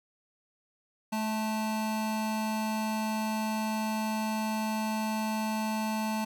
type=tone pair together; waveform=square; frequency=216.9 / 880 Hz; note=A3 / A5; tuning=-25 / 0 cents; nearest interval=2 octaves; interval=2425 cents; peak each=-31 / -35 dBFS; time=1.12-6.25 s; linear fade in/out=10 ms; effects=none